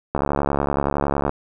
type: click train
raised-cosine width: 1 ms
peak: -6 dBFS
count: 82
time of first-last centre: 0.15-1.294 s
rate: 70.8 Hz
effects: none